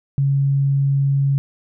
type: tone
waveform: sine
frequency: 138.59 Hz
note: C#3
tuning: in tune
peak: -14 dBFS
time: 0.18-1.38 s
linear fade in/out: 0 ms
effects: none